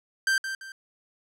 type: tone with echo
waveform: 45% pulse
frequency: 1568 Hz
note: G6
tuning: in tune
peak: -21 dBFS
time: 0.27-0.38 s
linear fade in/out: 2 ms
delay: 170 ms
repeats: 2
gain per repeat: -9 dB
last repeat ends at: 0.72 s
effects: low-pass 10000 Hz 12 dB/octave